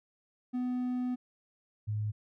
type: tone pair in turn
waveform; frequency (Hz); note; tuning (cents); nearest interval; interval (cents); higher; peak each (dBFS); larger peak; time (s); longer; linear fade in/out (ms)
triangle / sine; 249.6 / 106.16; B3 / G#2; +19 / +38; octave + minor third; 1481; first; -28 / -30; first; 0.53-1.16 / 1.87-2.12; first; 20
effects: none